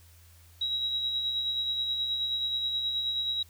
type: tone with tremolo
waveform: sine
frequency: 3856 Hz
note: B7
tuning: 42 cents flat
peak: -26 dBFS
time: 0.61-3.43 s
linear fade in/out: 5 ms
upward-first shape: sine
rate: 9.4 Hz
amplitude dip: 35%
effects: added 84 Hz sine -54 dBFS peak until 3.49 s + white hiss -60 dBFS RMS until 3.49 s